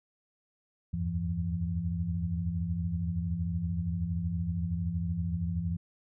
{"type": "tone cluster", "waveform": "sine", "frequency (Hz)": [76.8, 85.2, 98.1, 169.9], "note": ["D#2", "F2", "G2", "F3"], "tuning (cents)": [-22, -42, 2, -47], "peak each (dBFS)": [-40, -34, -36, -32], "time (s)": [0.93, 5.77], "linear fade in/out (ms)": 10, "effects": []}